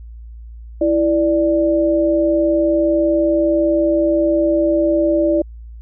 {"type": "tone pair together", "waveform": "sine", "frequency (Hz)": [330.6, 589.1], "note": ["E4", "D5"], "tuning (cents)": [5, 5], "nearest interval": "minor seventh", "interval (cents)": 1000, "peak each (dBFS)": -15, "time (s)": [0.81, 5.42], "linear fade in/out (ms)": 5, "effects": ["added 57 Hz sine -32 dBFS peak until 5.81 s"]}